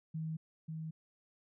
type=tone with echo; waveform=sine; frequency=159.2 Hz; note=D#3; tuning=40 cents sharp; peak=-36 dBFS; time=0.14-0.37 s; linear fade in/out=10 ms; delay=540 ms; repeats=1; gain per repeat=-3 dB; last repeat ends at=0.91 s; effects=none